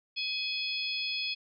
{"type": "harmonic tone with a mistuned harmonic", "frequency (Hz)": 841, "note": "G#5", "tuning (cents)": 22, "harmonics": [3, 4, 5, 6], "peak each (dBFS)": [-35, -36, -37, -38], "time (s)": [0.16, 1.35], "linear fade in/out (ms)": 20, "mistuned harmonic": 5, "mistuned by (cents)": 45, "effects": []}